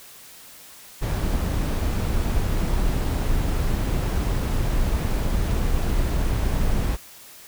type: noise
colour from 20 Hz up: brown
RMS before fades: -22 dBFS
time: 1.01-6.97 s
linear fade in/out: 20 ms
effects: white hiss -45 dBFS RMS until 7.47 s